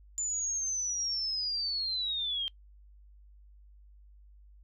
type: linear sweep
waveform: sine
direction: down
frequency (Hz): 7110 to 3150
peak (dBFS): -30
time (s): 0.18-2.48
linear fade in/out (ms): 0
effects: noise-tail reverb RT60 0.1 s tail -23 dB re dry + added 50 Hz sine -53 dBFS peak until 4.63 s